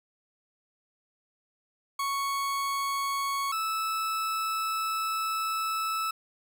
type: tone pair in turn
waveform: 40% pulse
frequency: 1108.7 / 1310.1 Hz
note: C#6 / E6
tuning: 0 / -11 cents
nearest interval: minor third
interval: 289 cents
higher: second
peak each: -27 dBFS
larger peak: neither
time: 1.99-3.52 / 3.52-6.11 s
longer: second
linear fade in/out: 5 ms
effects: none